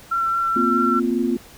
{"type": "tone with vibrato", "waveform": "sine", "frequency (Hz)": 1354, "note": "E6", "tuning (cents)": 46, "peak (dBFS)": -18, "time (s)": [0.11, 1], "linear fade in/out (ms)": 10, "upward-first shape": "sine", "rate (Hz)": 4.6, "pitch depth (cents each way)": 12}
{"type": "chord", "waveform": "sine", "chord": "Bb suspended second", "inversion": "none", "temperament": "equal with one note detuned", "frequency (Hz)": [233.1, 257.7, 349.2], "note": ["Bb3", "C4", "F4"], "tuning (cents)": [0, -26, 0], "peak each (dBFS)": [-22, -22, -23], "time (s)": [0.56, 1.37], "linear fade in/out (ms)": 5}
{"effects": ["pink hiss -45 dBFS RMS until 1.57 s"]}